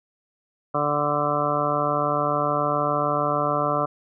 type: harmonic tone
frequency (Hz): 146.83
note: D3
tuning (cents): 0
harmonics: 1 / 2 / 3 / 4 / 5 / 7 / 8 / 9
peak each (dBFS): -31 / -31 / -31 / -26 / -29 / -29 / -26 / -29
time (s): 0.74-3.86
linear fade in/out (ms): 10
effects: none